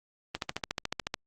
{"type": "click train", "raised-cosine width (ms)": 0.2, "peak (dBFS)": -13, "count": 12, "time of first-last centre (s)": [0.35, 1.141], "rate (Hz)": 13.9, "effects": ["Opus 24 kbps"]}